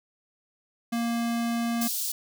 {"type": "tone", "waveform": "square", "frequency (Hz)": 233.6, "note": "A#3", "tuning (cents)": 4, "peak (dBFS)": -26, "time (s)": [0.92, 1.88], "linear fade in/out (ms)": 10}
{"type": "high-pass noise", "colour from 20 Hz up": "white", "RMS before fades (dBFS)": -30, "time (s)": [1.81, 2.12], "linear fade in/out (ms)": 5, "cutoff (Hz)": 3900, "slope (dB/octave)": 24}
{"effects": []}